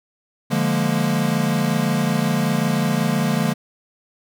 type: chord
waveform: square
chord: Bb dominant seventh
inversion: first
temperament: equal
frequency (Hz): 146.83 / 174.61 / 207.7 / 233.1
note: D3 / F3 / Ab3 / Bb3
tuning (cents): 0 / 0 / 0 / 0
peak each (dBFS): -24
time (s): 0.5-3.54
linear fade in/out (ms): 20
effects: none